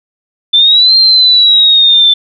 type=exponential two-way sweep; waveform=sine; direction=up then down; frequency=3520 to 4192 to 3520 Hz; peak=-3 dBFS; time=0.53-2.14 s; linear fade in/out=10 ms; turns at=0.96 s; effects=none